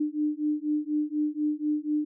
sine beating tone pair, 298.5 / 302.6 Hz, D4 / D#4, +28 / -48 cents, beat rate 4.1 Hz, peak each -28 dBFS, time 0-2.05 s, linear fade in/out 10 ms, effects none

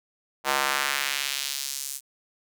square tone with high-pass filter sweep, 69.3 Hz, C#2, in tune, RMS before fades -28 dBFS, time 0.44-2.01 s, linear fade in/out 50 ms, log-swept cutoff 810 to 8300 Hz, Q 1.1, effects none

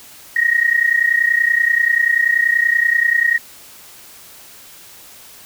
sine tone pair together, 1864.7 / 1895.1 Hz, A#6 / A#6, 0 / +28 cents, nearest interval unison, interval 28 cents, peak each -15 dBFS, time 0.36-3.38 s, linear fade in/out 5 ms, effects white hiss -41 dBFS RMS until 5.45 s

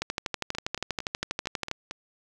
two click trains, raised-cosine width 0.2 ms, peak -11 / -18 dBFS, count 22 / 7, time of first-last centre 0.02-1.714 / 0.55-1.911 s, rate 12.4 / 4.41 Hz, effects none

